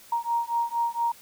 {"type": "beating tone pair", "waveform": "sine", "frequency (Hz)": [934, 938.3], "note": ["A#5", "A#5"], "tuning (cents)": [3, 11], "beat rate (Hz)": 4.3, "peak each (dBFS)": -27, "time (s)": [0.12, 1.12], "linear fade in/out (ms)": 5, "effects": ["white hiss -51 dBFS RMS until 1.21 s"]}